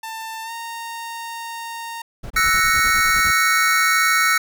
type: tone with pitch glide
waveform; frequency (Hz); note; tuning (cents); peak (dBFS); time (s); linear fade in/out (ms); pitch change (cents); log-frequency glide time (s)
sawtooth; 892 to 923.5; A5 to A#5; +23 to -16; -25; 0.03-2.02; 5; +61; 0.43-0.52
type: noise bursts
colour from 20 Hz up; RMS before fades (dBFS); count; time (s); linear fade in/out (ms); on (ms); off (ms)
brown; -31; 11; 2.23-3.314; 10; 74; 27
type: chord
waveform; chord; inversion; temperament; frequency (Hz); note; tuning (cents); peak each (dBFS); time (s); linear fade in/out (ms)
square; F# dominant seventh; third; equal; 1318.5 / 1480 / 1864.7 / 2217; E6 / F#6 / A#6 / C#7; 0 / 0 / 0 / 0; -20 / -22 / -22 / -21; 2.36-4.38; 5
effects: none